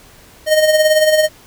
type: tone with tremolo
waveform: square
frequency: 619 Hz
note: D#5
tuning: 9 cents flat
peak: -8 dBFS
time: 0.46-1.29 s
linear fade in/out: 50 ms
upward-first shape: sine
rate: 18 Hz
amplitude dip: 55%
effects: pink hiss -44 dBFS RMS until 1.46 s